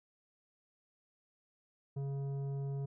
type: tone with tanh clipping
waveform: triangle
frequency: 138.59 Hz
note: C#3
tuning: in tune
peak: -37 dBFS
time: 1.96-2.86 s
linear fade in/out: 10 ms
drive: 14 dB
effects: none